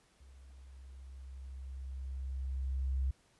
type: tone with level ramp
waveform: sine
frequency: 66.1 Hz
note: C2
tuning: 18 cents sharp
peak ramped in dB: -54 to -29 dBFS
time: 0.2-3.11 s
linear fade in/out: 5 ms
effects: pink hiss -69 dBFS RMS until 3.39 s + resampled to 24000 Hz